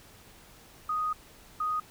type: tone pair in turn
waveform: sine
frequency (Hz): 1244.5 / 1244.5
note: D#6 / D#6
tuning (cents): 0 / 0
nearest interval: unison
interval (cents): 0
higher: neither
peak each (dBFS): -27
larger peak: neither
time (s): 0.89-1.13 / 1.6-1.8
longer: first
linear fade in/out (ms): 5
effects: pink hiss -54 dBFS RMS until 1.9 s